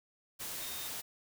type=tone in noise; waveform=sine; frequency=3679 Hz; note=A#7; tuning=24 cents flat; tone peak=-47 dBFS; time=0.6-0.89 s; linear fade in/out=20 ms; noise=white; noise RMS=-41 dBFS; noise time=0.39-1.02 s; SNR=-9 dB; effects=none